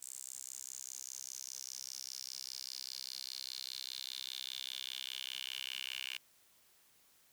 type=tone with high-pass filter sweep; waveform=10% pulse; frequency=65 Hz; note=C2; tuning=11 cents flat; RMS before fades=-45 dBFS; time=0.01-6.18 s; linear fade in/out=10 ms; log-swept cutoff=7800 to 2700 Hz; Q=4.9; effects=white hiss -68 dBFS RMS until 7.32 s